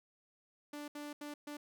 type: tone bursts at uneven times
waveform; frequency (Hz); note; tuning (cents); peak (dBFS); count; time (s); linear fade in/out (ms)
sawtooth; 293.7; D4; 0; -39; 4; 0.73-0.88 / 0.95-1.13 / 1.21-1.34 / 1.47-1.57; 5
effects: none